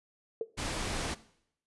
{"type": "tone with exponential decay", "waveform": "sine", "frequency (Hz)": 449.7, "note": "A4", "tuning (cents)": 38, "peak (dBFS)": -26, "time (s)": [0.41, 0.49], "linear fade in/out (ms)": 2, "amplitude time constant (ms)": 16}
{"type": "low-pass noise", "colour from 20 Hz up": "pink", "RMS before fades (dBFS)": -35, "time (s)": [0.57, 1.15], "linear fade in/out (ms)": 20, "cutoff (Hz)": 10000, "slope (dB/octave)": 12}
{"effects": ["noise-tail reverb RT60 0.7 s tail -18 dB re dry", "resampled to 24000 Hz"]}